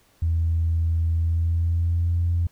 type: tone with pitch glide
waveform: sine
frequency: 82.5 to 85.71 Hz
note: E2 to F2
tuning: +2 to -32 cents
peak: -18 dBFS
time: 0.22-2.47 s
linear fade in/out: 5 ms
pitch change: +66 cents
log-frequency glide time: 1.14-2.15 s
effects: tanh soft clip ceiling -14 dBFS + pink hiss -60 dBFS RMS until 2.51 s